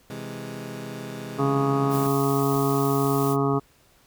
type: chord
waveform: 20% pulse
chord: C augmented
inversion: none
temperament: equal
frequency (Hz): 130.81 / 164.81 / 207.7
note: C3 / E3 / G#3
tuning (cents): 0 / 0 / 0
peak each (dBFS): -32 / -35 / -32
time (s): 0.1-2.07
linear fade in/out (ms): 2
type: harmonic tone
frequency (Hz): 138.59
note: C#3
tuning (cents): 0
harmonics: 1 / 2 / 3 / 5 / 6 / 7 / 8 / 9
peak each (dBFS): -25 / -25 / -25 / -32 / -35 / -37 / -31 / -31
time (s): 1.38-3.6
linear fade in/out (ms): 20
type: noise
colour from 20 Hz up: blue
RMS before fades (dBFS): -36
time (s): 1.89-3.37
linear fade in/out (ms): 50
type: click train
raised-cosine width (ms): 3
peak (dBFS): -32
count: 4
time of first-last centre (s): 2.07-3.541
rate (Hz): 2.04
effects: pink hiss -59 dBFS RMS until 4.06 s